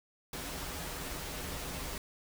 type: noise with comb filter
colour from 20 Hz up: pink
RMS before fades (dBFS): -40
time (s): 0.33-1.98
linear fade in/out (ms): 2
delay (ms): 9.1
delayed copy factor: -0.65
effects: none